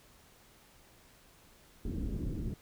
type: low-pass noise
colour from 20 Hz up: pink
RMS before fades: -36 dBFS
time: 1.85-2.54 s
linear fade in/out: 2 ms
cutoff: 330 Hz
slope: 24 dB/octave
effects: pink hiss -61 dBFS RMS until 2.61 s